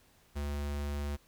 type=tone; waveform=square; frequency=72.2 Hz; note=D2; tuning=29 cents flat; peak=-34 dBFS; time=0.35-1.17 s; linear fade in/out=20 ms; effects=pink hiss -65 dBFS RMS until 1.27 s